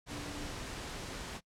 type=tone in noise; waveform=sine; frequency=290.8 Hz; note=D4; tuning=17 cents flat; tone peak=-45 dBFS; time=0.08-0.53 s; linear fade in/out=50 ms; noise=pink; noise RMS=-42 dBFS; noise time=0.06-1.41 s; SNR=-6 dB; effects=noise-tail reverb RT60 0.1 s tail -23 dB re dry + low-pass 8000 Hz 12 dB/octave